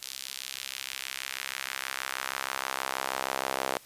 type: tone with high-pass filter sweep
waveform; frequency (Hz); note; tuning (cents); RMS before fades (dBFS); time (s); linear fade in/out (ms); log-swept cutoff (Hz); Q
sawtooth; 66.3; C2; +23; -35; 0.02-3.78; 5; 4200 to 590; 1.2
effects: white hiss -53 dBFS RMS until 3.85 s + resampled to 32000 Hz